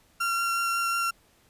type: tone with vibrato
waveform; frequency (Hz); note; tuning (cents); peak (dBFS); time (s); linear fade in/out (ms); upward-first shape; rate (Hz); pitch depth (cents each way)
35% pulse; 1372; F6; -31; -23; 0.2-1.11; 10; triangle; 5.5; 11
effects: pink hiss -62 dBFS RMS until 1.49 s + resampled to 32000 Hz